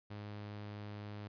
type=tone; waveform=sawtooth; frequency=103.83 Hz; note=G#2; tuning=in tune; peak=-40 dBFS; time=0.1-1.28 s; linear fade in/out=10 ms; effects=resampled to 11025 Hz